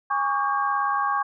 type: tone cluster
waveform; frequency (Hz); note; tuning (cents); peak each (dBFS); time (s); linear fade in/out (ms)
sine; 819 / 1116 / 1194 / 1606; G#5 / C#6 / D6 / G6; -24 / +11 / +28 / +41; -27 / -23 / -32 / -30; 0.1-1.23; 10
effects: none